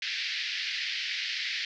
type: band-pass noise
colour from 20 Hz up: pink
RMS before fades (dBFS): -33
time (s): 0.02-1.65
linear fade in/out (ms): 2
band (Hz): 1800 to 5100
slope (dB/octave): 48
effects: none